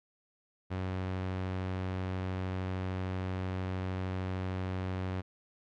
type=tone; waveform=sawtooth; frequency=93.1 Hz; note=F#2; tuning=11 cents sharp; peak=-29 dBFS; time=0.7-5.22 s; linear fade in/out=20 ms; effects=low-pass 3000 Hz 12 dB/octave